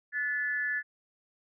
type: tone with amplitude modulation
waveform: sine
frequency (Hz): 1731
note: A6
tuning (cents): -29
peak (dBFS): -25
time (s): 0.12-0.83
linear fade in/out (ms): 50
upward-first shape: sine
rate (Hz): 266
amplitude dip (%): 70
effects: none